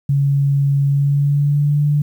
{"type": "tone with pitch glide", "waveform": "sine", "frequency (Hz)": [140.1, 146.9], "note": ["C#3", "D3"], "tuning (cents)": [19, 1], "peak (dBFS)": -12, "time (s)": [0.09, 2.02], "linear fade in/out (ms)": 5, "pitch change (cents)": 82, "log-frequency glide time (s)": [0.86, 1.84], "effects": ["8-bit"]}